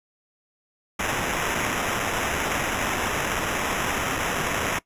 white noise with sample-and-hold, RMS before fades -26 dBFS, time 0.99-4.79 s, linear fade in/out 5 ms, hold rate 4410 Hz, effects noise-tail reverb RT60 0.1 s tail -20 dB re dry + resampled to 32000 Hz

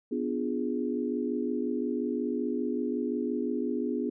sine chord, B diminished seventh, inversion none, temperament equal with one note detuned, 248.2 / 293.7 / 349.2 / 415.3 Hz, B3 / D4 / F4 / Ab4, +9 / 0 / 0 / 0 cents, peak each -31 / -34 / -35 / -34 dBFS, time 0.11-4.1 s, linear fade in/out 10 ms, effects none

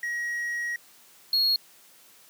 triangle tone pair in turn, 1900 / 4307 Hz, A#6 / C8, +33 / +49 cents, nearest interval octave + major second, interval 1416 cents, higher second, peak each -26 / -19 dBFS, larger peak second, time 0.03-0.76 / 1.33-1.56 s, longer first, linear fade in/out 2 ms, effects white hiss -55 dBFS RMS until 2.29 s + high-pass 150 Hz 12 dB/octave

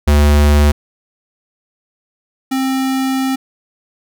square tone pair in turn, 73.42 / 264.5 Hz, D2 / C4, 0 / +19 cents, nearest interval octave + minor seventh, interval 2219 cents, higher second, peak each -8 / -15 dBFS, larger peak first, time 0.07-0.72 / 2.51-3.36 s, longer second, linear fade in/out 10 ms, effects none

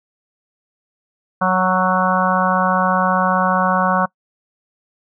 harmonic tone with a mistuned harmonic, 185 Hz, F#3, in tune, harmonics 1 / 3 / 4 / 5 / 6 / 7 / 8, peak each -20 / -22 / -21 / -22 / -19 / -23 / -23 dBFS, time 1.41-4.06 s, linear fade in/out 10 ms, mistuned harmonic 7, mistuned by +28 cents, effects noise-tail reverb RT60 0.1 s tail -24 dB re dry

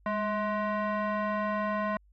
sine tone with frequency modulation, 204.8 Hz, G#3, 24 cents flat, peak -26 dBFS, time 0.06-1.97 s, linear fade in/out 2 ms, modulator 846 Hz, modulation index 1.5, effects tanh soft clip ceiling -24 dBFS + added 50 Hz sine -58 dBFS peak until 2.12 s

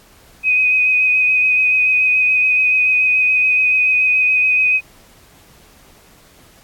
sine tone with vibrato, 2508 Hz, D#7, 13 cents sharp, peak -11 dBFS, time 0.43-4.81 s, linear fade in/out 50 ms, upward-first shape triangle, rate 7 Hz, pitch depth 22 cents each way, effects pink hiss -48 dBFS RMS until 6.63 s + AAC 64 kbps

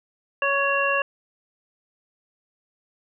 harmonic tone with a mistuned harmonic, 558 Hz, C#5, 11 cents sharp, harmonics 1 / 2 / 3 / 5, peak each -25 / -25 / -25 / -25 dBFS, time 0.42-1.02 s, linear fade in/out 2 ms, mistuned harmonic 5, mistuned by -25 cents, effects none

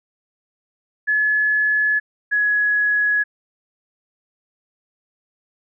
sine tone pair in turn, 1708 / 1680.6 Hz, G#6 / G#6, +48 / +20 cents, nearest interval unison, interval 28 cents, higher first, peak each -15 dBFS, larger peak neither, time 1.07-2 / 2.31-3.24 s, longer neither, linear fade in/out 20 ms, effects none

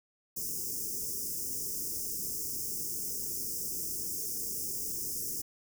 white band-stop noise, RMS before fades -36 dBFS, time 0.36-5.42 s, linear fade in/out 10 ms, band 480 to 5100 Hz, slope 96 dB/octave, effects none

